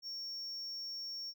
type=tone; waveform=triangle; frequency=5500 Hz; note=F8; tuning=27 cents flat; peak=-39 dBFS; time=0.02-1.34 s; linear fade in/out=50 ms; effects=none

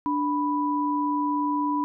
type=tone pair together; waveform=sine; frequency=293.9 / 987.8 Hz; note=D4 / B5; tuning=+1 / 0 cents; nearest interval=octave + major sixth; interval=2099 cents; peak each=-25 dBFS; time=0.06-1.84 s; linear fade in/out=0 ms; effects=none

